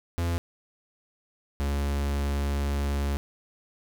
45% pulse tone pair in turn, 85.4 / 70.78 Hz, F2 / C#2, -38 / +37 cents, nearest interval minor third, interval 325 cents, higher first, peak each -25 dBFS, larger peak neither, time 0.18-0.38 / 1.6-3.17 s, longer second, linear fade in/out 0 ms, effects none

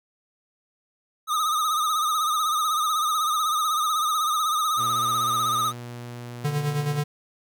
square tone with vibrato, 1244.5 Hz, D#6, in tune, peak -22 dBFS, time 1.27-5.73 s, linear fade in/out 50 ms, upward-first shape sine, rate 16 Hz, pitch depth 70 cents each way
sawtooth tone, 120.5 Hz, B2, 42 cents flat, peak -31 dBFS, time 4.76-7.04 s, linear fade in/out 50 ms
square tone with tremolo, 146.83 Hz, D3, in tune, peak -22 dBFS, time 6.44-7.04 s, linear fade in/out 10 ms, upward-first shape sine, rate 9.4 Hz, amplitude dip 55%
effects none

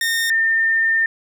sawtooth / sine tone pair in turn, 1831 / 1807.9 Hz, A#6 / A6, -32 / +46 cents, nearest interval unison, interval 22 cents, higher first, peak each -14 dBFS, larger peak neither, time 0.01-0.3 / 0.3-1.06 s, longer second, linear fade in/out 2 ms, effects none

